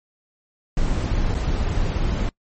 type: noise with dropouts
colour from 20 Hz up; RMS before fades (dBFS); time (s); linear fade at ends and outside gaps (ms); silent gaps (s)
brown; -21; 0.77-2.29; 2; 1.344-1.348
effects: noise-tail reverb RT60 0.1 s tail -24 dB re dry + MP3 32 kbps